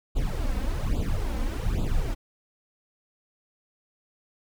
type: noise with flanger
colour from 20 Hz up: brown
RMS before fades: -26 dBFS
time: 0.15-2.15 s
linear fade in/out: 20 ms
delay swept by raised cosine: 0.26 to 3.96 ms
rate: 1.2 Hz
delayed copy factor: +0.95
effects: none